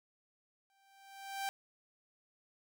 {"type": "tone with exponential growth", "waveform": "sawtooth", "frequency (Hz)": 784, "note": "G5", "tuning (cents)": 0, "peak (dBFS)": -30, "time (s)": [0.7, 1.49], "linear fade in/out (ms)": 0, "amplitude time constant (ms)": 170, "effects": []}